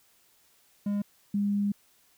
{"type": "tone pair in turn", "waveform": ["triangle", "sine"], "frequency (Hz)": [203.7, 202.9], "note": ["G#3", "G#3"], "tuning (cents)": [-33, -40], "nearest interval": "unison", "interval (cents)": 7, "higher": "first", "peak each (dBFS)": -24, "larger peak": "neither", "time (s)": [[0.86, 1.02], [1.34, 1.72]], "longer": "second", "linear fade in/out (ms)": 5, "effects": ["white hiss -64 dBFS RMS until 2.17 s"]}